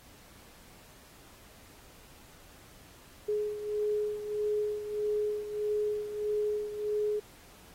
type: beating tone pair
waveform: sine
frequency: 420 / 421.6 Hz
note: G#4 / G#4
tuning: +19 / +26 cents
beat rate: 1.6 Hz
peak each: -30 / -36 dBFS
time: 3.28-7.2 s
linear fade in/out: 10 ms
effects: pink hiss -56 dBFS RMS until 7.74 s + AAC 48 kbps